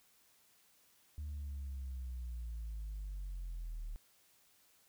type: linear sweep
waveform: sine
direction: down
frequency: 75.1 to 36.71 Hz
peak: -38 dBFS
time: 1.18-3.96 s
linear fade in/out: 0 ms
effects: tanh soft clip ceiling -38 dBFS + white hiss -69 dBFS RMS until 4.88 s